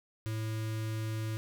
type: tone with notch filter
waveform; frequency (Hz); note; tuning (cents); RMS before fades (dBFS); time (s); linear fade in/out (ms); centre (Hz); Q
square; 110; A2; 0; -35; 0.26-1.37; 0; 750; 1.3
effects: none